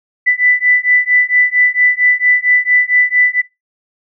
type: beating tone pair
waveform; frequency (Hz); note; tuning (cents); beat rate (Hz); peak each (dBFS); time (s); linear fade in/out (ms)
sine; 1985 / 1989.4; B6 / B6; +8 / +12; 4.4; -12; 0.26-3.42; 20
effects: noise-tail reverb RT60 0.2 s tail -19 dB re dry